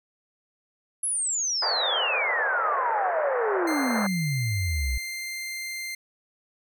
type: exponential sweep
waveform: sine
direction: down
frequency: 10960 to 58.4 Hz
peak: -24 dBFS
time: 1.03-4.98 s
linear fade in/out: 5 ms
type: band-pass noise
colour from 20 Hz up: pink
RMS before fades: -29 dBFS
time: 1.62-4.07 s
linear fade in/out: 5 ms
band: 480 to 1800 Hz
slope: 48 dB/octave
type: tone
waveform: sawtooth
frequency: 2093 Hz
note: C7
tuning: in tune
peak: -28 dBFS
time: 3.67-5.95 s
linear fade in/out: 5 ms
effects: none